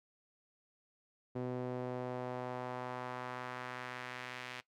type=tone with band-pass filter sweep; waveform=sawtooth; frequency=125.4 Hz; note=B2; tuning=27 cents sharp; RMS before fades=-42 dBFS; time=1.35-4.61 s; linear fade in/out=10 ms; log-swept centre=370 to 2500 Hz; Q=1.2; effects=noise-tail reverb RT60 0.1 s tail -18 dB re dry